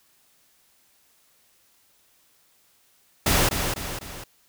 pink noise with echo, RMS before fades -20 dBFS, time 3.26-3.49 s, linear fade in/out 5 ms, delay 250 ms, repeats 3, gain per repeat -6 dB, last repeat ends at 4.24 s, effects white hiss -62 dBFS RMS until 4.48 s

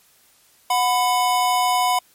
square tone pair together, 731.6 / 999 Hz, F#5 / B5, -20 / +20 cents, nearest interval perfect fourth, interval 540 cents, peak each -20 dBFS, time 0.7-1.99 s, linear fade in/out 5 ms, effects white hiss -56 dBFS RMS until 2.14 s + MP3 64 kbps

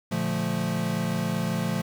square chord, Bb major seventh, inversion none, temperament equal, 116.54 / 146.83 / 174.61 / 220 Hz, Bb2 / D3 / F3 / A3, 0 / 0 / 0 / 0 cents, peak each -34 / -34 / -29 / -31 dBFS, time 0.11-1.82 s, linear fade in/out 10 ms, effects 9-bit

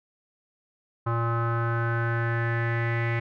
square tone with low-pass filter sweep, 116.54 Hz, A#2, in tune, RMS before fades -26 dBFS, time 1.06-3.2 s, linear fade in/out 10 ms, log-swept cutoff 1200 to 2100 Hz, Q 5.9, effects none

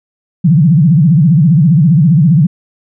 sine tone with vibrato, 158.1 Hz, D#3, 28 cents sharp, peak -4 dBFS, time 0.44-2.47 s, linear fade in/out 10 ms, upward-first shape sine, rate 15 Hz, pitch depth 250 cents each way, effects none

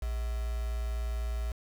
sine tone with quantisation, 58 Hz, A#1, 8 cents flat, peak -30 dBFS, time 0.02-1.52 s, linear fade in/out 5 ms, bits 7, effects none

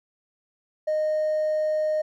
triangle tone with hard clipping, 617 Hz, D#5, 15 cents flat, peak -21 dBFS, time 0.87-2.02 s, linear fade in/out 10 ms, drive 2 dB, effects none

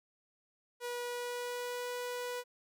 sawtooth tone with pitch glide, 485.2 to 491.1 Hz, B4 to B4, -31 to -10 cents, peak -33 dBFS, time 0.8-2.44 s, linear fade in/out 50 ms, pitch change +21 cents, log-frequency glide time 1.03-1.9 s, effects none

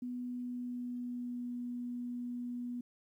sine tone with pitch glide, 246.9 to 243.6 Hz, B3 to B3, 0 to -24 cents, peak -37 dBFS, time 0.02-2.81 s, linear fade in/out 5 ms, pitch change -24 cents, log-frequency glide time 0.19-1.55 s, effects 12-bit

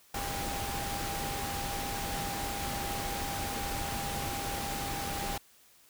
sine tone in noise, 800 Hz, G5, 35 cents sharp, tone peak -38 dBFS, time 0.14-5.38 s, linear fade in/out 5 ms, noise pink, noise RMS -36 dBFS, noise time 0.14-5.38 s, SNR -5 dB, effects white hiss -61 dBFS RMS until 5.89 s

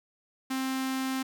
sawtooth tone with notch filter, 263.5 Hz, C4, 12 cents sharp, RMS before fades -31 dBFS, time 0.5-1.23 s, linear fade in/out 10 ms, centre 550 Hz, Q 1.8, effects none

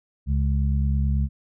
harmonic tone, 69.3 Hz, C#2, in tune, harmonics 1 / 2 / 3, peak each -20 / -26 / -30 dBFS, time 0.26-1.29 s, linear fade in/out 50 ms, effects none

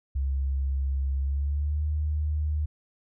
sine tone with pitch glide, 67.8 to 75.66 Hz, C#2 to D#2, -38 to -48 cents, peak -24 dBFS, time 0.15-2.66 s, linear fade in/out 10 ms, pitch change +190 cents, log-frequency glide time 1.19-1.83 s, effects none

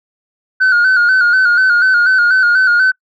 sine tone with vibrato, 1473 Hz, F#6, 8 cents flat, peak -5 dBFS, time 0.6-2.92 s, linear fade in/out 20 ms, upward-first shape square, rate 4.1 Hz, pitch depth 55 cents each way, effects noise-tail reverb RT60 0.1 s tail -25 dB re dry + tanh soft clip ceiling -6 dBFS

